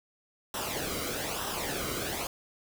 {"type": "noise with flanger", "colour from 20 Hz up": "pink", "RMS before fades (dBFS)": -34, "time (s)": [0.54, 2.27], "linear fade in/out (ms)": 2, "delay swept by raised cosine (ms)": [0.44, 1.17], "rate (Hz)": 1.1, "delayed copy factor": -0.65, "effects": []}